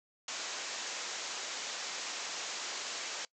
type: low-pass noise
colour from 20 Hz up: white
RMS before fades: -40 dBFS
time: 0.28-3.25 s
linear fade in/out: 2 ms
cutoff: 7400 Hz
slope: 96 dB/octave
effects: noise-tail reverb RT60 0.1 s tail -22 dB re dry + high-pass 400 Hz 12 dB/octave